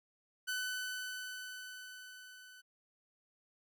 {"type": "tone with level ramp", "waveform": "sawtooth", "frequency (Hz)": 1504, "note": "F#6", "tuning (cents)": 28, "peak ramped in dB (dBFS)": [-31, -51], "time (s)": [0.47, 2.62], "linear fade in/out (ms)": 20, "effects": []}